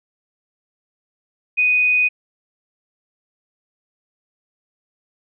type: tone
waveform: sine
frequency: 2489 Hz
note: D#7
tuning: in tune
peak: -13 dBFS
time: 1.57-2.09 s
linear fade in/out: 20 ms
effects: none